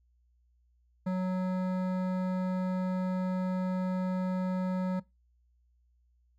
sine tone with hard clipping, 184.8 Hz, F#3, 2 cents flat, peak -30 dBFS, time 1.06-5 s, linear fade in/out 10 ms, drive 14 dB, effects noise-tail reverb RT60 0.2 s tail -21 dB re dry + added 60 Hz sine -65 dBFS peak until 6.38 s

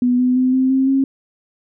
sine tone with pitch steps, 246.9 / 251.4 / 255.9 / 260.5 / 265.2 / 270 Hz, B3 / B3 / C4 / C4 / C4 / C#4, 0 / +31 / -38 / -7 / +23 / -45 cents, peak -12 dBFS, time 0.02-1.04 s, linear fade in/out 2 ms, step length 170 ms, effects none

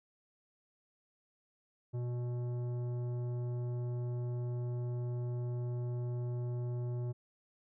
sine tone with tanh clipping, 121.9 Hz, B2, 22 cents flat, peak -36 dBFS, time 1.93-7.13 s, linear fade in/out 20 ms, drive 12 dB, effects none

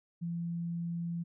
sine tone, 170 Hz, F3, 46 cents flat, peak -33 dBFS, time 0.21-1.24 s, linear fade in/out 20 ms, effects none

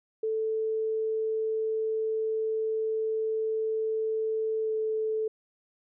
sine tone with pitch glide, 440 to 437.2 Hz, A4 to A4, 0 to -11 cents, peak -26 dBFS, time 0.23-5.28 s, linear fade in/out 5 ms, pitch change -11 cents, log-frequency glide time 4.62-4.71 s, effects none

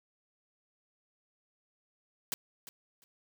white noise with echo, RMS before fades -34 dBFS, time 2.32-2.34 s, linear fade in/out 0 ms, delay 350 ms, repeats 2, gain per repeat -14 dB, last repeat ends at 3.04 s, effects none

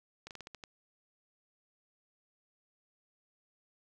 slowing click train, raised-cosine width 0.2 ms, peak -28 dBFS, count 7, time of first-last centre 0.27-0.638 s, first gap 38 ms, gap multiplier 1.19, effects none

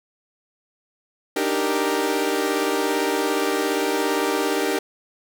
sawtooth chord, Eb major seventh, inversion third, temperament equal, 293.7 / 311.1 / 392 / 466.2 Hz, D4 / Eb4 / G4 / Bb4, 0 / 0 / 0 / 0 cents, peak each -23 / -24 / -20 / -22 dBFS, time 1.36-4.79 s, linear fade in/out 5 ms, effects none

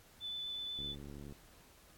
sine tone with vibrato, 3499 Hz, A7, 10 cents flat, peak -39 dBFS, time 0.2-0.96 s, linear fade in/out 50 ms, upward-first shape sine, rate 8.1 Hz, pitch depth 9 cents each way
click train, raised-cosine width 3 ms, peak -37 dBFS, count 39, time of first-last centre 0.79-1.324 s, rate 71.2 Hz
effects pink hiss -62 dBFS RMS until 1.97 s + AAC 64 kbps

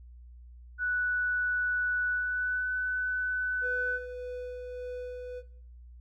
sine tone with pitch glide, 1480 to 1501.5 Hz, F#6 to F#6, 0 to +25 cents, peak -27 dBFS, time 0.78-4 s, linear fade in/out 50 ms, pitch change +25 cents, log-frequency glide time 2.09-2.74 s
triangle tone with tremolo, 496.5 Hz, B4, 9 cents sharp, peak -32 dBFS, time 3.61-5.43 s, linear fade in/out 50 ms, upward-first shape sine, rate 1.7 Hz, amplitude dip 30%
effects noise-tail reverb RT60 0.6 s tail -17 dB re dry + added 60 Hz sine -47 dBFS peak until 6 s

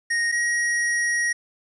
square tone pair in turn, 1864.7 / 1891.8 Hz, A#6 / A#6, 0 / +25 cents, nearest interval unison, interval 25 cents, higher second, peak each -21 / -21 dBFS, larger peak neither, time 0.1-0.32 / 0.32-1.33 s, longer second, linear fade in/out 10 ms, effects resampled to 24000 Hz + 9-bit

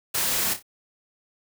white noise with echo, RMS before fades -25 dBFS, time 0.14-0.54 s, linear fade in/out 10 ms, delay 29 ms, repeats 3, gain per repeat -9 dB, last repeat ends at 0.627 s, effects none

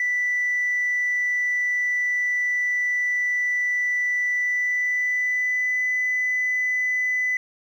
sine tone with pitch glide, 1975.5 to 2002 Hz, B6 to B6, 0 to +23 cents, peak -19 dBFS, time 0-7.37 s, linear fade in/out 2 ms, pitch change +23 cents, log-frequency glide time 4.33-5.81 s, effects tanh soft clip ceiling -17 dBFS + 9-bit

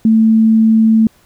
sine tone, 221.9 Hz, A3, 15 cents sharp, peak -6 dBFS, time 0.05-1.07 s, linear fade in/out 2 ms, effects pink hiss -51 dBFS RMS until 1.25 s

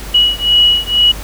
sine beating tone pair, 2919 / 2921.1 Hz, F#7 / F#7, -24 / -23 cents, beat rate 2.1 Hz, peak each -11 dBFS, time 0.14-1.12 s, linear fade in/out 10 ms, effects added 50 Hz sine -26 dBFS peak until 1.23 s + pink hiss -30 dBFS RMS until 1.23 s

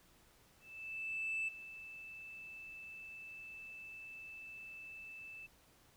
sine tone with ADSR envelope, 2637 Hz, E7, in tune, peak -33 dBFS, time 0.6-5.47 s, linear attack 880 ms, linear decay 10 ms, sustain -15 dB, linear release 16 ms, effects tanh soft clip ceiling -33 dBFS + pink hiss -67 dBFS RMS until 5.96 s

